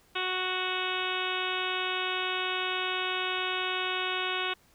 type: harmonic tone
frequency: 369.5 Hz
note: F#4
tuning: 2 cents flat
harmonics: 1 / 2 / 3 / 4 / 5 / 6 / 7 / 8 / 9 / 10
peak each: -37 / -39 / -36 / -36 / -43 / -39 / -36 / -37 / -40 / -39 dBFS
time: 0.15-4.54 s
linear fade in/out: 10 ms
effects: pink hiss -63 dBFS RMS until 4.74 s